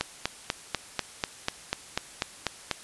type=click train; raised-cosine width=0.2 ms; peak=-8 dBFS; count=12; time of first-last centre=0.01-2.713 s; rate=4.07 Hz; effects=white hiss -47 dBFS RMS until 2.83 s + resampled to 24000 Hz